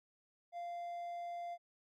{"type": "tone", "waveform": "triangle", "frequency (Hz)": 694, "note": "F5", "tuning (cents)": -11, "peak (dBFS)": -39, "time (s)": [0.52, 1.58], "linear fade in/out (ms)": 50, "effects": []}